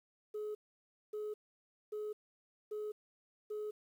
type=tone bursts; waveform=sine; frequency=423.4 Hz; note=G#4; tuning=33 cents sharp; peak=-36 dBFS; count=5; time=0.34-3.71 s; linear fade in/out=10 ms; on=210 ms; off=580 ms; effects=tanh soft clip ceiling -36 dBFS + 11-bit